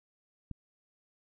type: click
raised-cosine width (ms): 5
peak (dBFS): -27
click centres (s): 0.513
effects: none